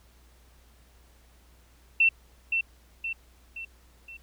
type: tone with echo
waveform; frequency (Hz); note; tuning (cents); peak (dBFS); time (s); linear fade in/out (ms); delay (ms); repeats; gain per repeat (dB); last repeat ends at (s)
sine; 2694; E7; +37; -17; 2-2.09; 5; 520; 4; -6; 4.17
effects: added 60 Hz sine -56 dBFS peak until 4.22 s + pink hiss -62 dBFS RMS until 4.22 s